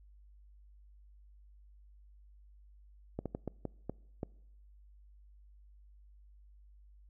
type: slowing click train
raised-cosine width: 2 ms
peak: -23 dBFS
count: 7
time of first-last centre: 3.19-4.231 s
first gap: 67 ms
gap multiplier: 1.38
effects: noise-tail reverb RT60 0.8 s tail -25 dB re dry + added 50 Hz sine -56 dBFS peak until 7.09 s